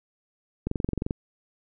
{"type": "click train", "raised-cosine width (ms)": 3, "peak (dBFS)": -14, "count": 11, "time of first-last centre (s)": [0.67, 1.109], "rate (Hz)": 22.8, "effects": []}